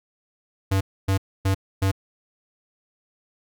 square tone bursts, 96.5 Hz, G2, 27 cents flat, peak -19 dBFS, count 4, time 0.71-1.916 s, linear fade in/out 10 ms, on 99 ms, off 270 ms, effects none

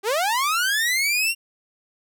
sawtooth linear sweep, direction up, 376.4 to 2794 Hz, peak -16 dBFS, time 0.03-1.35 s, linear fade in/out 50 ms, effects none

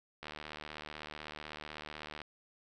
click train, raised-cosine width 0.3 ms, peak -27 dBFS, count 152, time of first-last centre 0.23-2.217 s, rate 76 Hz, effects none

